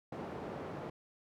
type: band-pass noise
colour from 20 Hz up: white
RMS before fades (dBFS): -43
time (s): 0.12-0.9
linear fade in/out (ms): 5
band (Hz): 110 to 620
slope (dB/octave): 12
effects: none